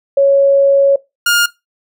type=tone pair in turn; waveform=sine / sawtooth; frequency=554.4 / 1416.1 Hz; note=C#5 / F6; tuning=0 / +24 cents; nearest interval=octave + major third; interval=1624 cents; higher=second; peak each=-6 dBFS; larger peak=neither; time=0.17-0.96 / 1.26-1.46 s; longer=first; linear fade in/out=5 ms; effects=noise-tail reverb RT60 0.2 s tail -19 dB re dry